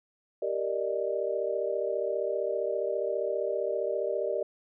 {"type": "chord", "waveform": "sine", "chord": "Eb major seventh", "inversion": "first", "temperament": "equal", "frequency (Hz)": [392, 466.2, 587.3, 622.3], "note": ["G4", "Bb4", "D5", "Eb5"], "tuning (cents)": [0, 0, 0, 0], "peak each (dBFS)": [-33, -33, -32, -34], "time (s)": [0.42, 4.43], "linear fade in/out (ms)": 5, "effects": []}